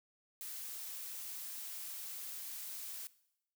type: noise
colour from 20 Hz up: blue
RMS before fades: -45 dBFS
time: 0.41-3.07 s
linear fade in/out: 0 ms
effects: noise-tail reverb RT60 0.8 s tail -19 dB re dry